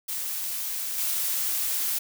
blue noise with level steps, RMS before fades -31 / -27 dBFS, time 0.08-1.99 s, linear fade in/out 10 ms, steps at 0.98 s, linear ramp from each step 2 ms, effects none

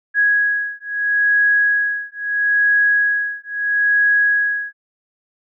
sine beating tone pair, 1661.2 / 1661.96 Hz, G#6 / G#6, 0 / +1 cents, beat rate 0.76 Hz, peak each -17 dBFS, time 0.14-4.73 s, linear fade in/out 50 ms, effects none

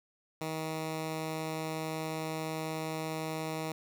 10% pulse tone, 158.5 Hz, D#3, 32 cents sharp, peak -26 dBFS, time 0.41-3.72 s, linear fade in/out 2 ms, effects none

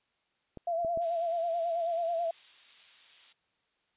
clicks, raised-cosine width 2 ms, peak -29 dBFS, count 3, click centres 0.573 / 0.848 / 0.974 s
sine tone with vibrato, 676 Hz, E5, 43 cents sharp, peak -28 dBFS, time 0.67-2.31 s, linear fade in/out 5 ms, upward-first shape sine, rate 9.2 Hz, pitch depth 56 cents each way
violet noise, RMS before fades -40 dBFS, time 1.01-3.33 s, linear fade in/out 10 ms
effects white hiss -75 dBFS RMS until 3.96 s + resampled to 8000 Hz

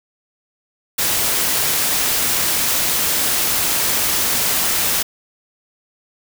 white noise, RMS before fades -18 dBFS, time 0.98-5.03 s, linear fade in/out 10 ms, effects none

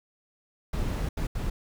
brown noise bursts at uneven times, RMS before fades -29 dBFS, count 3, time 0.73-1.09 / 1.17-1.27 / 1.35-1.5 s, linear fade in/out 5 ms, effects none

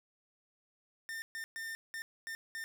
45% pulse tone bursts at uneven times, 1806 Hz, A6, 45 cents sharp, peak -39 dBFS, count 6, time 1.09-1.22 / 1.35-1.44 / 1.56-1.75 / 1.94-2.02 / 2.27-2.35 / 2.55-2.64 s, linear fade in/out 0 ms, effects none

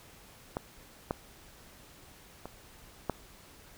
clicks, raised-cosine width 1 ms, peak -18 / -16 / -26 / -15 dBFS, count 4, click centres 0.569 / 1.109 / 2.456 / 3.097 s, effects pink hiss -55 dBFS RMS until 3.77 s

